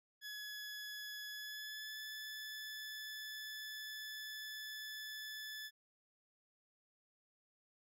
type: tone with pitch glide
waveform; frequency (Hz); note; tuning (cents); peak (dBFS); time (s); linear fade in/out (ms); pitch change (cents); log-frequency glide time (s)
20% pulse; 1694 to 1732.6; G#6 to A6; +34 to -27; -40; 0.21-5.71; 50; +39; 1.29-1.99
effects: none